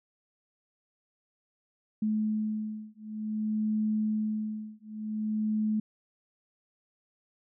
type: beating tone pair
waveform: sine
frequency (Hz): 214.8 / 215.34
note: A3 / A3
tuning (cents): -41 / -37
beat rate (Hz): 0.54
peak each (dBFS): -31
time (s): 2.02-5.8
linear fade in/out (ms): 5
effects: none